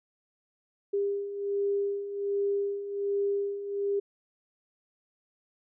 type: beating tone pair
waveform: sine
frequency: 400.5 / 401.8 Hz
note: G4 / G4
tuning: +37 / +43 cents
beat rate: 1.3 Hz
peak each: -34 / -28 dBFS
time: 0.93-4 s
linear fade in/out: 10 ms
effects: none